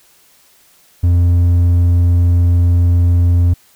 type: tone with hard clipping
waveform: sine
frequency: 87.31 Hz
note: F2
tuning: in tune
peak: -9 dBFS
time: 1.03-3.54 s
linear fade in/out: 10 ms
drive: 3 dB
effects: white hiss -50 dBFS RMS until 3.75 s